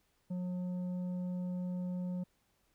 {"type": "tone with tanh clipping", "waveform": "triangle", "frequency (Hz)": 180.3, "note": "F#3", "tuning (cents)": -45, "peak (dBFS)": -36, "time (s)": [0.3, 2.24], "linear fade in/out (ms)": 10, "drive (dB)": 11, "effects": ["pink hiss -75 dBFS RMS until 2.74 s"]}